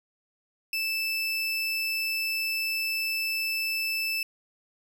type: tone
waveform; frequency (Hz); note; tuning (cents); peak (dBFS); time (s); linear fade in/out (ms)
30% pulse; 2637; E7; 0; -24; 0.73-4.23; 2
effects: none